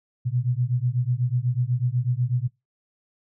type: beating tone pair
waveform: sine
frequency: 119.9 / 128 Hz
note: A#2 / C3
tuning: +49 / -38 cents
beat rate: 8.1 Hz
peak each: -24 dBFS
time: 0.25-2.48 s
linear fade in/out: 20 ms
effects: noise-tail reverb RT60 0.2 s tail -22 dB re dry